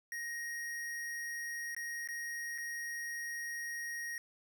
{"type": "tone with dropouts", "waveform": "square", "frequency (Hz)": 1875, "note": "A#6", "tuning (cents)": 10, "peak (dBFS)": -39, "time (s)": [0.12, 4.18], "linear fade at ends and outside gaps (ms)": 1, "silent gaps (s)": [[1.748, 1.765], [2.075, 2.087], [2.579, 2.583]], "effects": []}